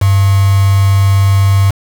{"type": "tone with quantisation", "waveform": "sine", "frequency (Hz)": 98, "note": "G2", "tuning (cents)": 0, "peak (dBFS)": -6, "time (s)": [0.01, 1.71], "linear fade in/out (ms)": 10, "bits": 3, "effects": []}